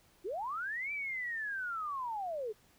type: linear two-way sweep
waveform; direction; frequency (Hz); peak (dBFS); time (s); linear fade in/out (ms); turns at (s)
sine; up then down; 320.5 to 2349 to 403.1; -35; 0.24-2.53; 20; 0.92
effects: pink hiss -66 dBFS RMS until 2.78 s